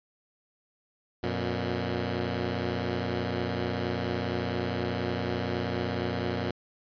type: tone pair together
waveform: 10% pulse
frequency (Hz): 90.6 / 119.41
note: F#2 / A#2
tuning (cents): -36 / +42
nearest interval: perfect fourth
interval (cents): 478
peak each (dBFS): -23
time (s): 1.23-6.51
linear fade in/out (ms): 5
effects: resampled to 11025 Hz